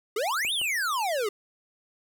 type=exponential two-way sweep; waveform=square; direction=up then down; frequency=392 to 3757 to 392 Hz; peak=-26 dBFS; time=0.16-1.29 s; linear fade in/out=5 ms; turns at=0.53 s
type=clicks; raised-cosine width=1 ms; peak=-28 dBFS; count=2; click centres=0.449 / 0.615 s
effects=none